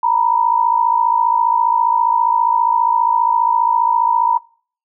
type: tone pair together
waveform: sine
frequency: 924.1 / 979 Hz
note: A#5 / B5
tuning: -15 / -15 cents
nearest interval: minor second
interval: 100 cents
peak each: -15 dBFS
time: 0.03-4.38 s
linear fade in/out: 5 ms
effects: noise-tail reverb RT60 0.5 s tail -25 dB re dry